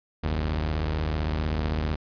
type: tone pair together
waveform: sawtooth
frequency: 46.58 / 77.4 Hz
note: F#1 / D#2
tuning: +12 / -9 cents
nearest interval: major sixth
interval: 879 cents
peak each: -27 / -22 dBFS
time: 0.23-1.96 s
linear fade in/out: 10 ms
effects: resampled to 11025 Hz